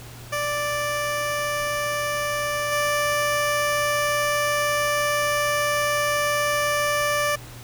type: tone with level steps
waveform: 15% pulse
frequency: 587.3 Hz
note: D5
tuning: in tune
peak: -17 / -14 dBFS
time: 0.32-7.36 s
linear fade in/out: 10 ms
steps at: 2.71 s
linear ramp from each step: 20 ms
effects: added 119 Hz sine -40 dBFS peak until 7.63 s + pink hiss -43 dBFS RMS until 7.63 s